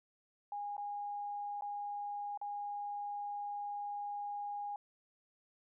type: tone with dropouts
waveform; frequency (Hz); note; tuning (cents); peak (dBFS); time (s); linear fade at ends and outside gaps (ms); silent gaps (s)
sine; 819; G#5; -24; -38; 0.52-4.76; 2; 0.767-0.779 / 1.61-1.621 / 2.375-2.414
effects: none